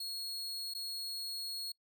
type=tone with dropouts; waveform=40% pulse; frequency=4318 Hz; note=C#8; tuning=46 cents flat; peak=-37 dBFS; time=0-1.72 s; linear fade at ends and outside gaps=5 ms; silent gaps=0.738-0.748 s; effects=noise-tail reverb RT60 0.1 s tail -24 dB re dry